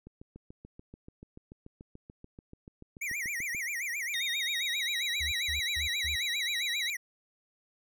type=click train; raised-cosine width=3 ms; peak=-34 dBFS; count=25; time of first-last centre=0.07-3.548 s; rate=6.9 Hz
type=tone with vibrato; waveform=square; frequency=2114 Hz; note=C7; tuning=17 cents sharp; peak=-33 dBFS; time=3.01-6.97 s; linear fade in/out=10 ms; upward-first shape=sine; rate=7.5 Hz; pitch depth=230 cents each way
type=tone with pitch glide; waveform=sine; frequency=3700 to 3897 Hz; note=A#7 to B7; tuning=-14 to -24 cents; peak=-32 dBFS; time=4.14-6.9 s; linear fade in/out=0 ms; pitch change=+90 cents; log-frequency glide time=4.26-5.19 s
type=tone bursts; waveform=sine; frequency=73.8 Hz; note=D2; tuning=9 cents sharp; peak=-36 dBFS; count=4; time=5.2-6.16 s; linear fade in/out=10 ms; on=120 ms; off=160 ms
effects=none